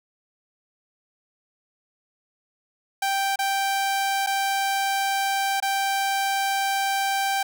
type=tone with dropouts; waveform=sawtooth; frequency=784 Hz; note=G5; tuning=in tune; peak=-18 dBFS; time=3.02-7.43 s; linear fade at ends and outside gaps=5 ms; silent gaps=3.359-3.389 / 4.264-4.27 / 5.602-5.624 s; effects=none